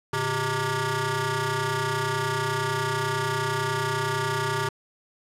15% pulse ring-modulated tone, 256.6 Hz, C4, 34 cents flat, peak -15 dBFS, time 0.13-4.69 s, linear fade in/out 5 ms, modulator 657 Hz, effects low-pass 11000 Hz 12 dB/octave

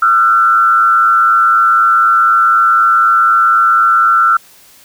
sine tone with frequency modulation, 1352 Hz, E6, 43 cents sharp, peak -6 dBFS, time 0.02-4.37 s, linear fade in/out 5 ms, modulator 112 Hz, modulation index 0.69, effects white hiss -43 dBFS RMS until 4.84 s

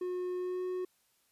triangle tone with pitch glide, 361.9 to 366.1 Hz, F#4 to F#4, -38 to -18 cents, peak -31 dBFS, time 0.01-0.85 s, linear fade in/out 5 ms, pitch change +20 cents, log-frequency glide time 0.37-0.63 s, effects white hiss -72 dBFS RMS until 1.31 s + resampled to 32000 Hz

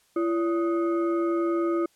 sine tone with frequency modulation, 339 Hz, E4, 49 cents sharp, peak -22 dBFS, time 0.16-1.86 s, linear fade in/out 5 ms, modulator 911 Hz, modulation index 0.6, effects white hiss -64 dBFS RMS until 1.95 s + low-pass 11000 Hz 12 dB/octave

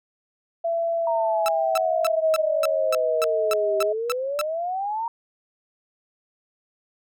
sine tone with pitch glide, 670 to 632.4 Hz, E5 to D#5, +28 to +28 cents, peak -21 dBFS, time 0.64-3.93 s, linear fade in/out 10 ms, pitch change -100 cents, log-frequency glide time 0.95-2.41 s
sine exponential two-way sweep, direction down then up, 942 to 392 to 942 Hz, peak -24 dBFS, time 1.07-5.08 s, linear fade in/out 2 ms, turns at 3.79 s
sawtooth tone bursts, 1318.5 Hz, E6, in tune, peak -19 dBFS, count 11, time 1.46-4.413 s, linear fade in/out 0 ms, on 23 ms, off 270 ms
effects none

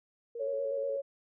sine tone with vibrato, 453.7 Hz, A#4, 47 cents flat, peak -37 dBFS, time 0.35-0.97 s, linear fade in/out 5 ms, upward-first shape square, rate 8.3 Hz, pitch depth 58 cents each way
sine tone, 554.4 Hz, C#5, in tune, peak -31 dBFS, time 0.39-1.02 s, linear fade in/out 20 ms
effects none

